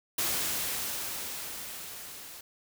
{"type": "noise with level ramp", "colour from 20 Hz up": "white", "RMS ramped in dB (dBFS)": [-29, -46], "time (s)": [0.18, 2.41], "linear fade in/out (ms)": 5, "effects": []}